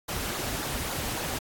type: noise with flanger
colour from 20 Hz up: pink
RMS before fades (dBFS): -32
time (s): 0.08-1.39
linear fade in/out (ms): 10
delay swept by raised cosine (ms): 0.35 to 6.05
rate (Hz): 3.6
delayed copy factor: -0.65
effects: AAC 64 kbps